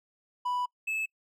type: tone pair in turn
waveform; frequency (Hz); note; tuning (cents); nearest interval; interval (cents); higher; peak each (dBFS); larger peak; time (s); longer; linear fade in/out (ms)
triangle; 987.8 / 2608; B5 / E7; 0 / -19; octave + perfect fourth; 1681; second; -26 / -27; first; 0.45-0.66 / 0.87-1.06; first; 10
effects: noise-tail reverb RT60 0.1 s tail -26 dB re dry